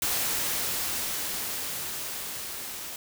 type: noise with level ramp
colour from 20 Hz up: white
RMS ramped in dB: -27 to -38 dBFS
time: 0.02-2.96 s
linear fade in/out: 2 ms
effects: none